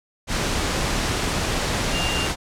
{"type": "tone in noise", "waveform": "sine", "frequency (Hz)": 2794, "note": "F7", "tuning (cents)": 0, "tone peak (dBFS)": -26, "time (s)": [1.91, 2.29], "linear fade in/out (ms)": 50, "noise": "pink", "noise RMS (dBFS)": -23, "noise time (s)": [0.27, 2.36], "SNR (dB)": -6, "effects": ["low-pass 8000 Hz 12 dB/octave"]}